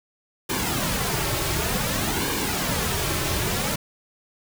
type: noise with flanger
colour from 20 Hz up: pink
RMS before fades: -25 dBFS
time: 0.49-3.76 s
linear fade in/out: 10 ms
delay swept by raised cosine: 1.5 to 4.2 ms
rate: 0.55 Hz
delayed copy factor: -0.65
effects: none